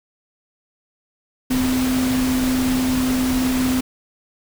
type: tone in noise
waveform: sine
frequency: 256.3 Hz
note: C4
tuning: 36 cents flat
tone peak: -17 dBFS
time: 1.5-3.81 s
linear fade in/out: 10 ms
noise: pink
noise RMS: -26 dBFS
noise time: 1.5-3.81 s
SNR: +6 dB
effects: none